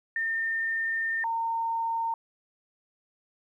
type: tone pair in turn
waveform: sine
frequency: 1812 / 914.1 Hz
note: A#6 / A#5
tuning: -50 / -34 cents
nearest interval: octave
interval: 1184 cents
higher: first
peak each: -26 dBFS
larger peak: neither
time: 0.16-1.24 / 1.24-2.14 s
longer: first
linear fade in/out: 2 ms
effects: 11-bit